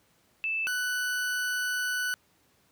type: tone pair in turn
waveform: sine / 40% pulse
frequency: 2637 / 1488.5 Hz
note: E7 / F#6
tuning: 0 / +10 cents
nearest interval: minor seventh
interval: 990 cents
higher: first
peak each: -27 dBFS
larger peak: neither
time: 0.44-0.67 / 0.67-2.14 s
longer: second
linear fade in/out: 0 ms
effects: pink hiss -66 dBFS RMS until 2.71 s + high-pass 80 Hz 12 dB/octave